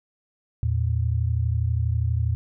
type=tone pair together; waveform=sine; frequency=81.97 / 114.3 Hz; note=E2 / A#2; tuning=-9 / -34 cents; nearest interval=tritone; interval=575 cents; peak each=-23 dBFS; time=0.63-2.35 s; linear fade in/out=0 ms; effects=none